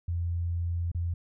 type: tone with dropouts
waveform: sine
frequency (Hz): 85.7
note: F2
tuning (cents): -32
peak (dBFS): -27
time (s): 0.08-1.14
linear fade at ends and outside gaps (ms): 5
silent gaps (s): 0.917-0.947
effects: none